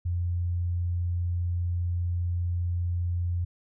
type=tone; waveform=sine; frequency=87.5 Hz; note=F2; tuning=4 cents sharp; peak=-25 dBFS; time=0.05-3.45 s; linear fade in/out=10 ms; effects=none